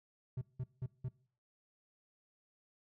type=tone bursts; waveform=triangle; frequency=127.8 Hz; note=C3; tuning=40 cents flat; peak=-34 dBFS; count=4; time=0.37-1.086 s; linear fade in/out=5 ms; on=44 ms; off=180 ms; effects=noise-tail reverb RT60 0.5 s tail -21 dB re dry